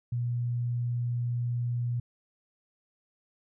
sine tone, 120.6 Hz, B2, 41 cents flat, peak -27 dBFS, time 0.12-2 s, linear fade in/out 5 ms, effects none

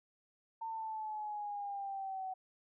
sine exponential sweep, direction down, 907 to 750 Hz, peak -38 dBFS, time 0.61-2.34 s, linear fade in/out 10 ms, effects none

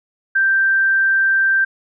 sine tone, 1570 Hz, G6, 2 cents sharp, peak -12 dBFS, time 0.35-1.65 s, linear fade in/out 10 ms, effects none

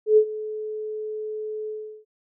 sine tone with ADSR envelope, 430 Hz, A4, 40 cents flat, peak -10 dBFS, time 0.06-2.05 s, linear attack 110 ms, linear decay 76 ms, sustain -18 dB, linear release 370 ms, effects none

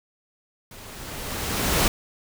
pink noise with level ramp, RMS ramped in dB -44 to -19 dBFS, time 0.71-1.88 s, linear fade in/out 2 ms, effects none

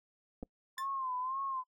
clicks, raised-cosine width 2 ms, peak -30 dBFS, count 2, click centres 0.428 / 0.432 s
sine tone with vibrato, 1046.5 Hz, C6, in tune, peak -34 dBFS, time 0.77-1.64 s, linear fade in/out 50 ms, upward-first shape sine, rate 1.9 Hz, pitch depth 80 cents each way
sawtooth tone with exponential decay, 1760 Hz, A6, in tune, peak -34 dBFS, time 0.78-0.88 s, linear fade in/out 1 ms, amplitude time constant 21 ms
effects noise-tail reverb RT60 0.1 s tail -26 dB re dry

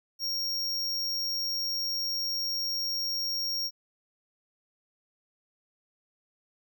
square tone, 5570 Hz, F8, 5 cents flat, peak -29 dBFS, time 0.19-3.71 s, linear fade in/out 50 ms, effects none

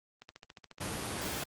click train, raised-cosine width 0.2 ms, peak -30 dBFS, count 10, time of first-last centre 0.22-0.854 s, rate 14.2 Hz
pink noise, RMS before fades -36 dBFS, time 0.8-1.44 s, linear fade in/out 10 ms
effects high-pass 80 Hz 12 dB/octave + Opus 24 kbps

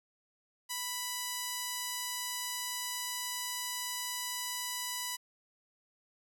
5% pulse tone, 987.8 Hz, B5, in tune, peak -23 dBFS, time 0.69-5.17 s, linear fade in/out 20 ms, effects none

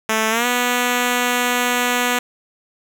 5% pulse tone with pitch glide, 220 to 245.5 Hz, A3 to B3, 0 to -10 cents, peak -5 dBFS, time 0.09-2.19 s, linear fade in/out 5 ms, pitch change +190 cents, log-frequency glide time 0.3-0.46 s, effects none

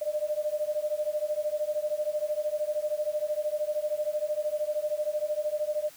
sine beating tone pair, 597 / 610 Hz, D5 / D#5, +28 / -34 cents, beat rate 13 Hz, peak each -30 / -30 dBFS, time 0.01-5.9 s, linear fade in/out 10 ms, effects white hiss -52 dBFS RMS until 5.96 s

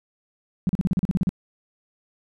sine tone bursts, 184 Hz, F#3, 9 cents flat, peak -17 dBFS, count 11, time 0.67-1.292 s, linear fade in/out 0 ms, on 22 ms, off 38 ms, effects none

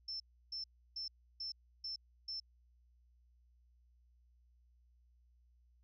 sine tone bursts, 5330 Hz, E8, 18 cents sharp, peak -40 dBFS, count 6, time 0.08-2.4 s, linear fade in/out 5 ms, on 120 ms, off 320 ms, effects added 60 Hz sine -66 dBFS peak until 5.83 s

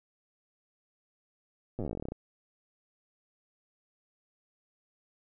slowing click train, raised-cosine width 2 ms, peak -23 dBFS, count 19, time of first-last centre 1.79-2.12 s, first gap 8 ms, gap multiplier 1.09, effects none

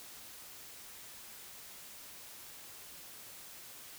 silence, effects white hiss -51 dBFS RMS until 3.98 s

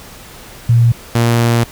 sine / sawtooth tone pair in turn, 117.5 / 117.5 Hz, A#2 / A#2, +14 / +14 cents, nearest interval unison, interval 0 cents, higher neither, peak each -6 dBFS, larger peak neither, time 0.69-0.92 / 1.15-1.64 s, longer second, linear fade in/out 5 ms, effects pink hiss -36 dBFS RMS until 1.71 s

